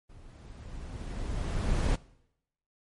brown noise with level ramp, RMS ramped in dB -52 to -24 dBFS, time 0.09-1.96 s, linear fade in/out 10 ms, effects noise-tail reverb RT60 0.8 s tail -21 dB re dry + MP3 48 kbps

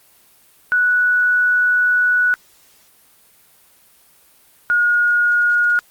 sine tone pair in turn, 1474 / 1438.7 Hz, F#6 / F#6, -7 / -49 cents, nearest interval unison, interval 42 cents, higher first, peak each -12 dBFS, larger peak neither, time 0.72-2.34 / 4.7-5.79 s, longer first, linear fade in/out 0 ms, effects white hiss -52 dBFS RMS until 5.9 s + Opus 32 kbps

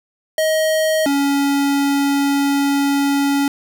square tone pair in turn, 630 / 280.6 Hz, D#5 / C#4, +21 / +21 cents, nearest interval octave + major second, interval 1400 cents, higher first, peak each -15 dBFS, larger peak neither, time 0.38-1.06 / 1.06-3.48 s, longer second, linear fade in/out 2 ms, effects none

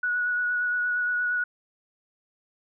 sine tone with vibrato, 1465 Hz, F#6, 18 cents flat, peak -23 dBFS, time 0.03-1.44 s, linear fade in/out 5 ms, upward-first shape sine, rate 8.6 Hz, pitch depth 14 cents each way, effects none

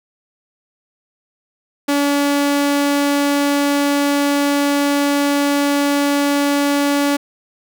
sawtooth tone, 285.3 Hz, C#4, 50 cents sharp, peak -10 dBFS, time 1.88-7.17 s, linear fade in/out 10 ms, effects none

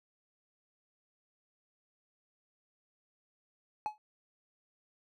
triangle tone with exponential decay, 850 Hz, G#5, 40 cents sharp, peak -26 dBFS, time 3.86-3.98 s, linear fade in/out 0 ms, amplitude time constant 24 ms, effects none

